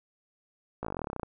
slowing click train, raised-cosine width 1 ms, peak -20 dBFS, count 17, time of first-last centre 0.83-1.232 s, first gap 17 ms, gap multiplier 1.05, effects none

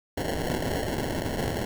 blue noise with sample-and-hold, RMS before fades -29 dBFS, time 0.17-1.65 s, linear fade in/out 5 ms, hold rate 1225 Hz, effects none

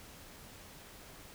silence, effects pink hiss -53 dBFS RMS until 1.34 s

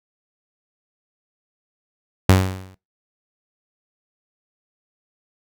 sawtooth tone with exponential decay, 94 Hz, F#2, 28 cents sharp, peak -4 dBFS, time 2.29-2.75 s, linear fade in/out 5 ms, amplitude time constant 100 ms, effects noise-tail reverb RT60 0.2 s tail -20 dB re dry

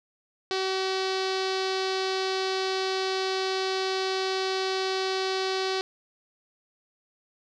sawtooth tone with low-pass filter, 379.8 Hz, F#4, 45 cents sharp, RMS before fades -28 dBFS, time 0.51-5.81 s, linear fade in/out 0 ms, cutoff 4500 Hz, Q 3.5, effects none

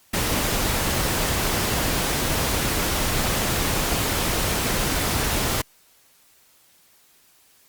pink noise, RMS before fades -23 dBFS, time 0.13-5.62 s, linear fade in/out 10 ms, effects white hiss -57 dBFS RMS until 7.68 s + Opus 48 kbps

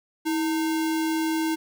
sine tone with sample-and-hold, 321.1 Hz, E4, 45 cents flat, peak -22 dBFS, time 0.25-1.56 s, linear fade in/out 20 ms, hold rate 1225 Hz, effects none

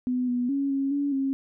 sine tone with pitch steps, 250.6 / 245.3 / 277.7 / 273.5 / 284.2 / 270.6 Hz, B3 / B3 / C#4 / C#4 / C#4 / C#4, +25 / -12 / +3 / -23 / +43 / -42 cents, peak -23 dBFS, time 0.07-1.33 s, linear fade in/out 0 ms, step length 210 ms, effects none

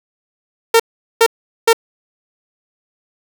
sawtooth tone bursts, 456.6 Hz, A#4, 36 cents flat, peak -3 dBFS, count 3, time 0.74-1.731 s, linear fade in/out 5 ms, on 57 ms, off 410 ms, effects none

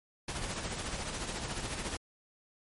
pink noise with tremolo, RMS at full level -35 dBFS, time 0.28-1.97 s, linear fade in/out 5 ms, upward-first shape triangle, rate 14 Hz, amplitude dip 55%, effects MP3 48 kbps

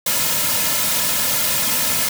white noise with comb filter, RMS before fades -19 dBFS, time 0.06-2.09 s, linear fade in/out 5 ms, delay 2.6 ms, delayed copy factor -0.7, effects none

